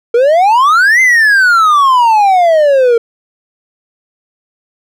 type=exponential two-way sweep; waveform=triangle; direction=up then down; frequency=456.2 to 2093 to 456.2 Hz; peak=-3 dBFS; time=0.14-2.98 s; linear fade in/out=5 ms; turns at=1.01 s; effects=none